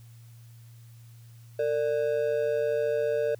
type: ring-modulated tone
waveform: triangle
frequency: 521 Hz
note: C5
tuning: 7 cents flat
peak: -19 dBFS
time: 1.59-3.35 s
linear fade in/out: 5 ms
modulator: 67.4 Hz
effects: added 116 Hz sine -47 dBFS peak until 3.39 s + white hiss -62 dBFS RMS until 3.39 s